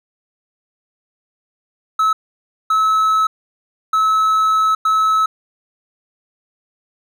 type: tone bursts at uneven times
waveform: triangle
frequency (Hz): 1296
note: E6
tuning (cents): -30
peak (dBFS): -10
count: 4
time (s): 1.99-2.13 / 2.7-3.27 / 3.93-4.75 / 4.85-5.26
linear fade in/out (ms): 5
effects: none